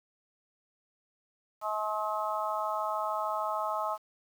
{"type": "harmonic tone", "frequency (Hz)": 213.3, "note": "G#3", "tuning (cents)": 46, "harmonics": [3, 4, 5, 6], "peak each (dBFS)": [-35, -35, -35, -35], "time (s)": [1.61, 3.98], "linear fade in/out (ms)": 50, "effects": ["9-bit"]}